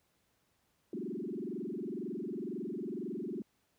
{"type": "tone with frequency modulation", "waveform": "sine", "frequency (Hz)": 292.1, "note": "D4", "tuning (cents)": -9, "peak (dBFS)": -36, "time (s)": [0.93, 3.42], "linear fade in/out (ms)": 2, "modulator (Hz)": 22, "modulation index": 4.5, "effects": ["pink hiss -75 dBFS RMS until 3.78 s", "high-pass 60 Hz 12 dB/octave"]}